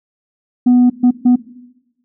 sine tone bursts at uneven times, 246.9 Hz, B3, in tune, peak -4 dBFS, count 3, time 0.66-0.9 / 1.03-1.11 / 1.25-1.36 s, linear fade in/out 10 ms, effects noise-tail reverb RT60 1.0 s tail -19 dB re dry + tanh soft clip ceiling -5 dBFS

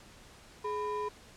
triangle ring-modulated tone, 708 Hz, F5, 23 cents sharp, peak -27 dBFS, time 0.64-1.09 s, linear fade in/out 10 ms, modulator 288 Hz, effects pink hiss -55 dBFS RMS until 1.36 s + low-pass 9000 Hz 12 dB/octave

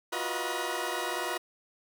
15% pulse tone cluster, 347.8 / 368.7 / 488.8 / 626 / 957 Hz, F4 / F#4 / B4 / D#5 / A#5, -7 / -6 / -18 / +10 / +45 cents, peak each -31 dBFS, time 0.12-1.38 s, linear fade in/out 10 ms, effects none

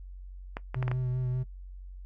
clicks, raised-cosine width 0.5 ms, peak -19 dBFS, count 5, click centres 0.569 / 0.745 / 0.827 / 0.88 / 0.915 s
triangle tone with vibrato, 126.5 Hz, B2, 42 cents sharp, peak -26 dBFS, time 0.75-1.44 s, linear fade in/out 20 ms, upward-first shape sine, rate 5.1 Hz, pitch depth 21 cents each way
effects noise-tail reverb RT60 0.1 s tail -18 dB re dry + added 46 Hz sine -41 dBFS peak until 2.05 s

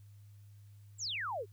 sine exponential sweep, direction down, 7902 to 370.7 Hz, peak -35 dBFS, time 0.98-1.46 s, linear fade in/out 50 ms, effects added 102 Hz sine -53 dBFS peak until 1.52 s + white hiss -73 dBFS RMS until 1.52 s

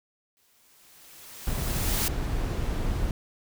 white noise with exponential growth, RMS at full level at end -27 dBFS, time 0.37-2.08 s, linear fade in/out 0 ms, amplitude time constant 370 ms
brown noise, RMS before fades -28 dBFS, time 1.47-3.11 s, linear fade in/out 2 ms
effects none

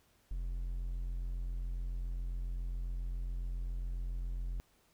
triangle tone, 43.65 Hz, F1, in tune, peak -33 dBFS, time 0.31-4.6 s, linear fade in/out 0 ms, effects pink hiss -70 dBFS RMS until 4.93 s

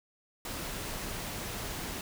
pink noise, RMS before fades -38 dBFS, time 0.45-2.01 s, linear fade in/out 2 ms, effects none

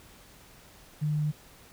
sine tone, 150.7 Hz, D3, 45 cents sharp, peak -25 dBFS, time 1.01-1.32 s, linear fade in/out 20 ms, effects pink hiss -54 dBFS RMS until 1.72 s

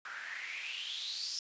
white noise with band-pass filter sweep, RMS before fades -41 dBFS, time 0.05-1.39 s, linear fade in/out 2 ms, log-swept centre 1400 to 5300 Hz, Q 6.8, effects resampled to 16000 Hz

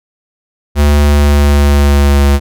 square tone with pitch glide, 73 to 70.43 Hz, D2 to C#2, -10 to +28 cents, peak -6 dBFS, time 0.75-2.4 s, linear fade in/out 50 ms, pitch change -62 cents, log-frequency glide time 0.98-2.27 s, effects none

